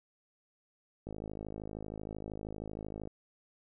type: click train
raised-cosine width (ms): 2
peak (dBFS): -28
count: 107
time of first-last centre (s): 1.07-3.074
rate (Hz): 52.9
effects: none